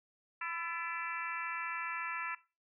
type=harmonic tone with a mistuned harmonic; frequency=334.2 Hz; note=E4; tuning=24 cents sharp; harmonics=3 / 4 / 5 / 6 / 7 / 8; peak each=-44 / -41 / -42 / -46 / -44 / -46 dBFS; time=0.41-2.35 s; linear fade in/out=5 ms; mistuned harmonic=5; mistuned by=+63 cents; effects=noise-tail reverb RT60 0.3 s tail -19 dB re dry